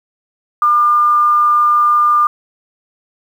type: tone with amplitude modulation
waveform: sine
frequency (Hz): 1201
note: D6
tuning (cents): +38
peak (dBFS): -7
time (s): 0.62-2.27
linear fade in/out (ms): 2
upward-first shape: sine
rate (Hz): 233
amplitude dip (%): 25
effects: 7-bit